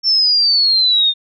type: exponential sweep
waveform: sine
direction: down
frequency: 5420 to 3633 Hz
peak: -10 dBFS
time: 0.03-1.14 s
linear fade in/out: 50 ms
effects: none